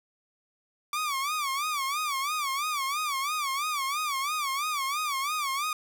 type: tone with vibrato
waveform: sawtooth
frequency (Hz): 1155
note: D6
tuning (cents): -29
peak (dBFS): -24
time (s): 0.93-5.73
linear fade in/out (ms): 2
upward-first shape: sine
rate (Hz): 3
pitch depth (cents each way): 140
effects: none